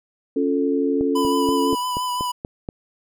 sine chord, Db augmented, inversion none, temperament equal, 277.2 / 349.2 / 440 Hz, Db4 / F4 / A4, 0 / 0 / 0 cents, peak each -20 / -26 / -22 dBFS, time 0.36-1.75 s, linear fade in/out 5 ms
click train, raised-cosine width 2 ms, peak -15 dBFS, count 8, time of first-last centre 1.01-2.689 s, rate 4.17 Hz
square tone with vibrato, 994 Hz, B5, 11 cents sharp, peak -23 dBFS, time 1.15-2.32 s, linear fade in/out 10 ms, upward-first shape triangle, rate 5.9 Hz, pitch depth 27 cents each way
effects none

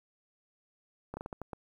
slowing click train, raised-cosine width 1 ms, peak -25 dBFS, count 7, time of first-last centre 1.14-1.532 s, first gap 30 ms, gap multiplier 1.31, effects 10-bit

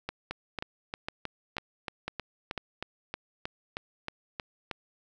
two click trains, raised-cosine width 0.3 ms, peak -17 / -18 dBFS, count 6 / 15, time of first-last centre 0.09-2.578 / 0.31-4.713 s, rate 2.01 / 3.18 Hz, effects none

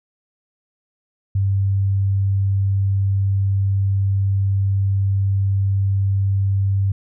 sine tone, 98 Hz, G2, in tune, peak -15 dBFS, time 1.35-6.92 s, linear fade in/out 5 ms, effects none

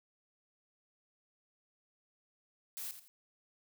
blue noise with echo, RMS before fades -42 dBFS, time 2.77-2.91 s, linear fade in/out 0 ms, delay 85 ms, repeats 2, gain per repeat -10 dB, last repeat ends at 3.08 s, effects none

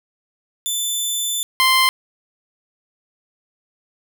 15% pulse tone pair in turn, 3520 / 1043.7 Hz, A7 / C6, 0 / -5 cents, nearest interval octave + major sixth, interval 2105 cents, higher first, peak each -13 / -6 dBFS, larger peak second, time 0.66-1.43 / 1.6-1.89 s, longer first, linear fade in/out 0 ms, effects none

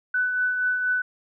sine tone with tremolo, 1496 Hz, F#6, 19 cents sharp, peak -19 dBFS, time 0.14-1.02 s, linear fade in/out 5 ms, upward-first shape triangle, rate 4.2 Hz, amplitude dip 45%, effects none

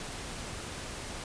pink noise, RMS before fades -40 dBFS, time 0-1.24 s, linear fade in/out 2 ms, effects resampled to 22050 Hz

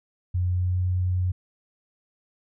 sine tone with pitch glide, 89.8 to 91 Hz, F2 to F#2, +49 to -28 cents, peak -21 dBFS, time 0.34-1.32 s, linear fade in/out 10 ms, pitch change +23 cents, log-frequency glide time 0.53-0.77 s, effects none

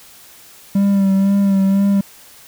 triangle tone with vibrato, 196.4 Hz, G3, 4 cents sharp, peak -9 dBFS, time 0.75-2.01 s, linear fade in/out 5 ms, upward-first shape sine, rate 2 Hz, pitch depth 30 cents each way, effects white hiss -43 dBFS RMS until 2.47 s

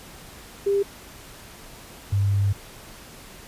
sine tone pair in turn, 399 / 99.75 Hz, G4 / G2, +31 / +31 cents, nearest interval 2 octaves, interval 2400 cents, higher first, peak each -18 dBFS, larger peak neither, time 0.66-0.83 / 2.12-2.53 s, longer second, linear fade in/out 10 ms, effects pink hiss -44 dBFS RMS until 3.47 s + resampled to 32000 Hz

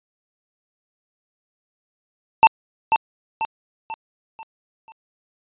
square tone with echo, 891 Hz, A5, 22 cents sharp, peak -7 dBFS, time 2.43-2.47 s, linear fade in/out 0 ms, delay 490 ms, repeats 5, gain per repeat -7 dB, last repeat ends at 4.92 s, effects resampled to 8000 Hz

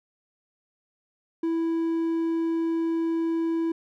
triangle tone, 329.6 Hz, E4, in tune, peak -21 dBFS, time 1.43-3.72 s, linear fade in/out 5 ms, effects none

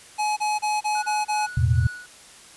square tone bursts, 846 Hz, G#5, 32 cents sharp, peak -22 dBFS, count 6, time 0.18-1.47 s, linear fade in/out 20 ms, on 190 ms, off 30 ms
triangle tone with tremolo, 1467 Hz, F#6, 15 cents flat, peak -30 dBFS, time 0.95-2.06 s, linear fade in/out 2 ms, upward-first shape triangle, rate 2.4 Hz, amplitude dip 95%
sine chord, E suspended fourth, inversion none, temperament just, 82.41 / 109.88 / 123.61 Hz, E2 / A2 / B2, 0 / -2 / +2 cents, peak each -21 dBFS, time 1.57-1.87 s, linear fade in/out 5 ms
effects white hiss -47 dBFS RMS until 2.56 s + resampled to 24000 Hz

